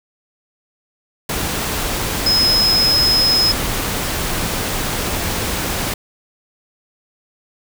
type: tone in noise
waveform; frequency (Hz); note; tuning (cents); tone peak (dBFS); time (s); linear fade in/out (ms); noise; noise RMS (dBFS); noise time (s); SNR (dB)
sine; 5120; D#8; +49; -12; 2.26-3.52; 5; pink; -21; 1.29-5.94; +6
effects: none